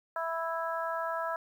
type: harmonic tone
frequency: 329.6 Hz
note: E4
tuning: in tune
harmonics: 2 / 3 / 4 / 5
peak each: -35 / -36 / -36 / -40 dBFS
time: 0.16-1.36 s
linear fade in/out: 2 ms
effects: 10-bit